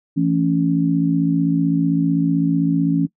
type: harmonic tone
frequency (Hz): 55.7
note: A1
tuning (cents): +22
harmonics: 3 / 4 / 5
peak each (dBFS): -18 / -25 / -17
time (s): 0.16-3.07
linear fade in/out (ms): 20
effects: noise-tail reverb RT60 0.1 s tail -22 dB re dry